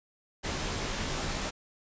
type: noise with comb filter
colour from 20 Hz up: pink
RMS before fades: -33 dBFS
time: 0.43-1.51 s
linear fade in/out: 20 ms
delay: 17 ms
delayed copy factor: -0.65
effects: resampled to 16000 Hz